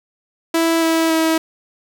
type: tone with pitch steps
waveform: sawtooth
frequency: 329.6 / 326 / 322.4 Hz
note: E4 / E4 / E4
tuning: 0 / -19 / -38 cents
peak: -10 dBFS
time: 0.54-1.38 s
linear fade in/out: 5 ms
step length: 280 ms
effects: none